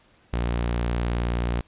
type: tone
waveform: sawtooth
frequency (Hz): 59.1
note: A#1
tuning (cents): +24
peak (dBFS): -19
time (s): 0.33-1.61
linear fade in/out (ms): 5
effects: pink hiss -59 dBFS RMS until 1.67 s + resampled to 8000 Hz